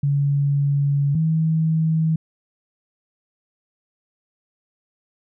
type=tone pair in turn; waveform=sine; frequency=141.8 / 159.99 Hz; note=C#3 / D#3; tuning=+40 / +49 cents; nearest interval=major second; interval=209 cents; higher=second; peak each=-16 dBFS; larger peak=neither; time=0.03-1.15 / 1.15-2.16 s; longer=first; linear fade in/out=5 ms; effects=none